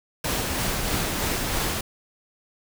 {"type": "noise with tremolo", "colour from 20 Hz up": "pink", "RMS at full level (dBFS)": -25, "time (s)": [0.24, 1.81], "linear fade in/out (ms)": 5, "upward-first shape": "sine", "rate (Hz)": 3.1, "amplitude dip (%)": 25, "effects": []}